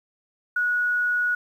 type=tone; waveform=sine; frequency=1460 Hz; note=F#6; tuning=24 cents flat; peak=-20 dBFS; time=0.56-1.35 s; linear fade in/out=5 ms; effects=9-bit